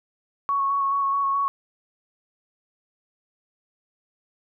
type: tone with vibrato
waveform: sine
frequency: 1108.7 Hz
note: C#6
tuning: in tune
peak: -20 dBFS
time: 0.49-1.48 s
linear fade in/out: 0 ms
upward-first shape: square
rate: 4.7 Hz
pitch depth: 14 cents each way
effects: none